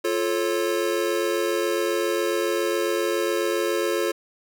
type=chord; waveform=square; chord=F augmented; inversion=none; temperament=just; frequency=349.2 / 436.5 / 545.7 Hz; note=F4 / A4 / C#5; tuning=0 / -14 / -27 cents; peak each=-26 / -27 / -28 dBFS; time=0.04-4.12 s; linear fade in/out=10 ms; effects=none